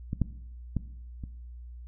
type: clicks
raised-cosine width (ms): 5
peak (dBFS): -18 / -12 / -15 / -26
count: 4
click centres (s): 0.131 / 0.217 / 0.767 / 1.238
effects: noise-tail reverb RT60 0.8 s tail -17 dB re dry + added 60 Hz sine -41 dBFS peak until 1.87 s